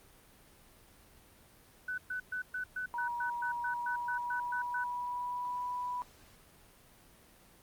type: tone bursts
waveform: sine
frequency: 1500 Hz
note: F#6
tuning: 23 cents sharp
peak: -34 dBFS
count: 14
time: 1.88-4.84 s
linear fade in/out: 5 ms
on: 100 ms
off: 120 ms
type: tone with pitch glide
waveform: sine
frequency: 955 to 986.4 Hz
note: A#5 to B5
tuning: +42 to -2 cents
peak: -34 dBFS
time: 2.94-6.02 s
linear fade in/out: 0 ms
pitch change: +56 cents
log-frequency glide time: 3.51-5.67 s
effects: pink hiss -60 dBFS RMS until 7.62 s + Opus 32 kbps